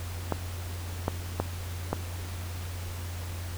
clicks, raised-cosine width 1 ms, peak -12 dBFS, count 4, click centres 0.323 / 1.081 / 1.4 / 1.93 s, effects added 88 Hz sine -34 dBFS peak until 3.57 s + pink hiss -43 dBFS RMS until 3.57 s

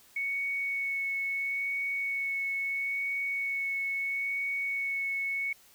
sine tone with vibrato, 2217 Hz, C#7, in tune, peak -29 dBFS, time 0.16-5.53 s, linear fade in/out 5 ms, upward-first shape sine, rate 0.75 Hz, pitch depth 10 cents each way, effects white hiss -59 dBFS RMS until 5.74 s

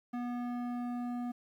square tone with low-pass filter sweep, 243.3 Hz, B3, 26 cents flat, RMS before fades -37 dBFS, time 0.13-1.32 s, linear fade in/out 10 ms, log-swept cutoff 1500 to 910 Hz, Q 0.85, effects 11-bit

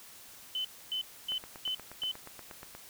sine tone bursts, 3038 Hz, F#7, 45 cents sharp, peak -31 dBFS, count 5, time 0.55-2.115 s, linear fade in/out 2 ms, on 97 ms, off 270 ms
click train, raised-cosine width 0.5 ms, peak -30 dBFS, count 13, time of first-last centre 1.32-2.75 s, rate 8.39 Hz
effects white hiss -52 dBFS RMS until 2.89 s

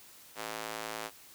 square tone with high-pass filter, 55 Hz, A1, in tune, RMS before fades -40 dBFS, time 0.35-1.11 s, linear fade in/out 50 ms, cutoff 600 Hz, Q 0.68, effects white hiss -55 dBFS RMS until 1.34 s

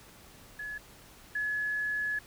sine tone pair in turn, 1700 / 1700 Hz, G#6 / G#6, +40 / +40 cents, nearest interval unison, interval 0 cents, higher neither, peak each -36 / -29 dBFS, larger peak second, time 0.59-0.78 / 1.35-2.19 s, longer second, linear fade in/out 5 ms, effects pink hiss -54 dBFS RMS until 2.26 s

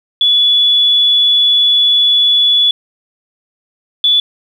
sine tone pair in turn, 3423 / 3451 Hz, A7 / A7, -48 / -34 cents, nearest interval unison, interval 14 cents, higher second, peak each -7 dBFS, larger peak neither, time 0.21-2.71 / 4.04-4.2 s, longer first, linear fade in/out 2 ms, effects 7-bit

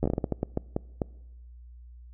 slowing click train, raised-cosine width 2 ms, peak -13 dBFS, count 13, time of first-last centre 0.03-1.018 s, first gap 11 ms, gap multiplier 1.33, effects noise-tail reverb RT60 1.0 s tail -24 dB re dry + added 60 Hz sine -45 dBFS peak until 2.13 s

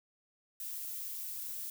violet noise, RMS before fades -41 dBFS, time 0.6-1.7 s, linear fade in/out 2 ms, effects none

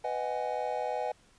triangle chord, G# minor seventh, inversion first, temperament just, 498.4 / 623 / 747.5 / 830.6 Hz, B4 / D#5 / F#5 / G#5, +16 / +2 / +17 / 0 cents, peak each -34 dBFS, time 0.04-1.12 s, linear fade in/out 5 ms, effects pink hiss -63 dBFS RMS until 1.38 s + resampled to 22050 Hz

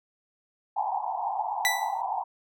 pink band-pass noise, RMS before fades -30 dBFS, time 0.76-2.24 s, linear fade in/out 10 ms, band 730 to 960 Hz, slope 96 dB/octave
sawtooth tone with exponential decay, 1975.5 Hz, B6, in tune, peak -16 dBFS, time 1.65-2.01 s, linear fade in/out 0 ms, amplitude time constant 77 ms
effects none

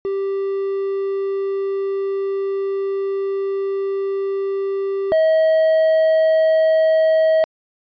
triangle tone pair in turn, 392 / 637.8 Hz, G4 / D#5, 0 / +43 cents, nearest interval minor sixth, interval 843 cents, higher second, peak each -17 / -10 dBFS, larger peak second, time 0.05-5.12 / 5.12-7.44 s, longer first, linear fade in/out 0 ms, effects resampled to 11025 Hz

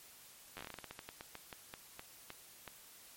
slowing click train, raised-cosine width 0.3 ms, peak -29 dBFS, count 21, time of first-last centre 0.57-2.678 s, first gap 10 ms, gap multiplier 1.21, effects white hiss -58 dBFS RMS until 3.16 s + MP3 64 kbps

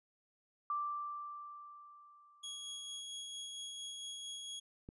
sine tone with exponential decay, 1174.7 Hz, D6, in tune, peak -33 dBFS, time 0.7-3 s, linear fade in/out 2 ms, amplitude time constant 500 ms
sawtooth tone with tremolo, 3322 Hz, G#7, in tune, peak -39 dBFS, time 2.43-4.6 s, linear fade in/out 10 ms, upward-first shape sine, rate 4.4 Hz, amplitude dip 25%
click, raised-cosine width 3 ms, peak -35 dBFS, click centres 4.889 s
effects resampled to 24000 Hz

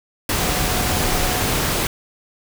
sine tone in noise, 731 Hz, F#5, 21 cents flat, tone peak -30 dBFS, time 0.41-1.49 s, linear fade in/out 2 ms, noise pink, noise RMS -20 dBFS, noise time 0.29-1.87 s, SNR -13 dB, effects none

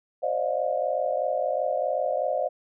sine tone cluster, 521 / 584 / 629 / 712 Hz, C5 / D5 / D#5 / F5, -7 / -10 / +19 / +33 cents, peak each -29 dBFS, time 0.22-2.49 s, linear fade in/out 20 ms, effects none

